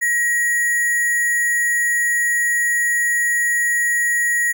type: tone with sample-and-hold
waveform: sine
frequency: 1900 Hz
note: A#6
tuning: 33 cents sharp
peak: -15 dBFS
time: 0.01-4.53 s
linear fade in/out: 20 ms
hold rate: 8820 Hz
effects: none